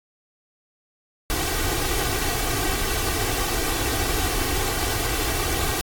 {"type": "noise with comb filter", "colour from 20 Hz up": "pink", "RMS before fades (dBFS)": -24, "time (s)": [1.3, 5.81], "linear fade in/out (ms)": 0, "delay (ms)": 2.6, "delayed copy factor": 0.7, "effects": ["AAC 64 kbps"]}